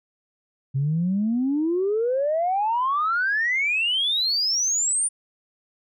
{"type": "exponential sweep", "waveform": "sine", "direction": "up", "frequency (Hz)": [131.2, 9400], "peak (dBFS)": -19, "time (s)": [0.74, 5.09], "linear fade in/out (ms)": 20, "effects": ["tanh soft clip ceiling -15 dBFS"]}